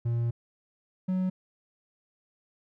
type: tone pair in turn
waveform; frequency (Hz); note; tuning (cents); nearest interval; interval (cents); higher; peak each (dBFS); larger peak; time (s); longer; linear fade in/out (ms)
triangle; 117.7 / 185.49; A#2 / F#3; +17 / +5; minor sixth; 788; second; -23; neither; 0.05-0.31 / 1.08-1.3; first; 10
effects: none